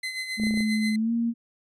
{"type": "tone with tremolo", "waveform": "30% pulse", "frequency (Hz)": 2046, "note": "C7", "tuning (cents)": -39, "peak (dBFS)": -25, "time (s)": [0.03, 0.96], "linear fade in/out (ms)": 5, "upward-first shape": "sine", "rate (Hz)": 7.5, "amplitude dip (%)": 55}
{"type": "tone with pitch glide", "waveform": "sine", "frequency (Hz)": [216, 232.8], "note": ["A3", "A#3"], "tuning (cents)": [-32, -2], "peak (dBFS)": -22, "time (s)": [0.37, 1.34], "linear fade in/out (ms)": 50, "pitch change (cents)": 130, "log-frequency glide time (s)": [0.96, 1.12]}
{"type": "clicks", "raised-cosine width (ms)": 2, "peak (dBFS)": -25, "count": 7, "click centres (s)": [0.399, 0.436, 0.469, 0.509, 0.541, 0.574, 0.606]}
{"effects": ["resampled to 22050 Hz"]}